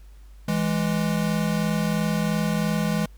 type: tone pair together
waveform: square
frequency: 165.25 / 208.2 Hz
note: E3 / G#3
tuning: +5 / +5 cents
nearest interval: major third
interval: 400 cents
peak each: -25 dBFS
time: 0.48-3.06 s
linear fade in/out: 5 ms
effects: added 50 Hz sine -43 dBFS peak until 3.17 s + pink hiss -61 dBFS RMS until 3.17 s